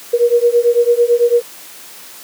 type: beating tone pair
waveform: sine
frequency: 472.3 / 481.3 Hz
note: A#4 / B4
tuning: +23 / -45 cents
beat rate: 9 Hz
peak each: -12 dBFS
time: 0.13-1.42 s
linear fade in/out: 10 ms
effects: white hiss -36 dBFS RMS until 2.23 s + high-pass 200 Hz 12 dB/octave